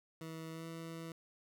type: tone with pitch glide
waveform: 20% pulse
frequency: 161.6 to 164.42 Hz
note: E3 to E3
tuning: -34 to -4 cents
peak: -39 dBFS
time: 0.21-1.12 s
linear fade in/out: 2 ms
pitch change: +30 cents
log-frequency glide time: 0.52-0.66 s
effects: none

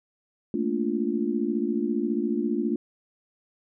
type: chord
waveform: sine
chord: Bb major seventh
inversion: third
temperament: just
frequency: 218.5 / 233.1 / 291.4 / 349.6 Hz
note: A3 / Bb3 / D4 / F4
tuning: -12 / 0 / -13 / +2 cents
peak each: -29 dBFS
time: 0.54-2.76 s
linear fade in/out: 2 ms
effects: none

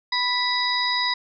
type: harmonic tone with a mistuned harmonic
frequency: 987.8 Hz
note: B5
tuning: in tune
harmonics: 1 / 2 / 4 / 5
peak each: -26 / -26 / -26 / -26 dBFS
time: 0.12-1.14 s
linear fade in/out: 5 ms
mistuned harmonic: 4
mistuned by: -36 cents
effects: none

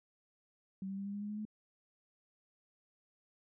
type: tone with pitch steps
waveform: sine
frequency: 192 / 194.91 / 197.85 / 200.8 / 203.9 / 207 / 210.1 / 213.3 Hz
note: G3 / G3 / G3 / G3 / G#3 / G#3 / G#3 / G#3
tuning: -36 / -10 / +16 / +42 / -32 / -5 / +20 / +46 cents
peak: -38 dBFS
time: 0.82-1.452 s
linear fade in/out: 2 ms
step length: 79 ms
effects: none

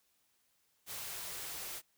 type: band-stop noise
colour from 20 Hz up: white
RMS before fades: -43 dBFS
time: 0.86-1.82 s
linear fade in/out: 50 ms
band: 200 to 290 Hz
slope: 96 dB/octave
effects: white hiss -75 dBFS RMS until 1.97 s

